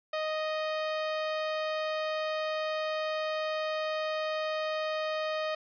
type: tone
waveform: sawtooth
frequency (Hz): 622.3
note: D#5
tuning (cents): 0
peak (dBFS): -26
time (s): 0.13-5.55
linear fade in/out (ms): 5
effects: resampled to 11025 Hz + 11-bit